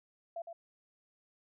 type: tone with echo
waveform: sine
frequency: 675 Hz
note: E5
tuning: 41 cents sharp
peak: -37 dBFS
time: 0.36-0.42 s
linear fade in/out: 5 ms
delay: 110 ms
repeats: 1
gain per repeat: -6 dB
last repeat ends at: 0.53 s
effects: none